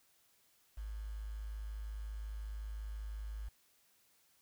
sine tone with quantisation, 52.8 Hz, G#1, 29 cents sharp, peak -40 dBFS, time 0.77-3.49 s, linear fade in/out 10 ms, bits 10, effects white hiss -71 dBFS RMS until 4.41 s

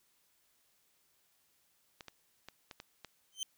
clicks, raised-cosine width 0.2 ms, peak -29 dBFS, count 6, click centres 2.008 / 2.083 / 2.486 / 2.712 / 2.801 / 3.047 s
25% pulse tone with exponential growth, 3103 Hz, G7, 18 cents flat, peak -28 dBFS, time 3.32-3.43 s, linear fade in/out 1 ms, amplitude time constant 22 ms
effects white hiss -73 dBFS RMS until 3.57 s

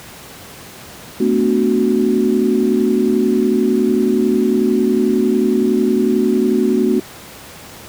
sine chord, B minor seventh, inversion third, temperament equal with one note detuned, 220 / 251 / 293.7 / 370 Hz, A3 / B3 / D4 / F#4, 0 / +28 / 0 / 0 cents, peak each -17 / -17 / -21 / -16 dBFS, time 1.2-7 s, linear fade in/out 5 ms, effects pink hiss -36 dBFS RMS until 7.88 s + high-pass 80 Hz 12 dB/octave

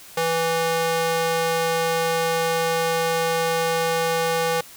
square tone with high-pass filter, 164.8 Hz, E3, in tune, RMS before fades -22 dBFS, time 0.17-4.61 s, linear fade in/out 5 ms, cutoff 510 Hz, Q 1.2, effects white hiss -44 dBFS RMS until 4.76 s

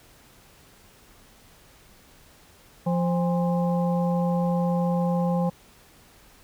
harmonic tone with a mistuned harmonic, 174.61 Hz, F3, in tune, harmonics 1 / 3 / 5 / 6, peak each -22 / -28 / -31 / -38 dBFS, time 2.86-5.5 s, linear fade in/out 10 ms, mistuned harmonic 5, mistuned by -120 cents, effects pink hiss -54 dBFS RMS until 6.43 s

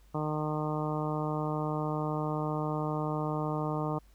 harmonic tone, 152.6 Hz, D#3, 33 cents flat, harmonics 1 / 2 / 3 / 4 / 5 / 6 / 7 / 8, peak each -33 / -36 / -38 / -39 / -40 / -41 / -41 / -42 dBFS, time 0.14-3.99 s, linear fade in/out 10 ms, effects added 50 Hz sine -57 dBFS peak until 4.14 s + pink hiss -67 dBFS RMS until 4.14 s

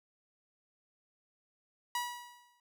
sawtooth tone with exponential decay, 969 Hz, B5, 33 cents flat, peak -27 dBFS, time 1.95-2.6 s, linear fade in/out 2 ms, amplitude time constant 140 ms, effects none

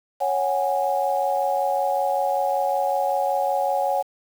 sine chord, C# suspended fourth, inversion none, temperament equal with one note detuned, 554.4 / 740 / 825.3 Hz, C#5 / F#5 / G#5, 0 / 0 / -11 cents, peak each -24 dBFS, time 0.2-4.03 s, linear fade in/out 20 ms, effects 7-bit

